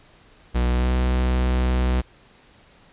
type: tone with pitch glide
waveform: 45% pulse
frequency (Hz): 61 to 62.68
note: B1 to B1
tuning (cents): -21 to +26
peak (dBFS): -18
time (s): 0.54-2.02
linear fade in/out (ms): 20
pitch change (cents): +47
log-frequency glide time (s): 0.71-0.89
effects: pink hiss -53 dBFS RMS until 2.92 s + resampled to 8000 Hz